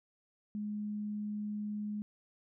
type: tone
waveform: sine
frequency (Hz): 209.2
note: G#3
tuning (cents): +13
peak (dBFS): -35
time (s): 0.55-2.02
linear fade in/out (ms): 0
effects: none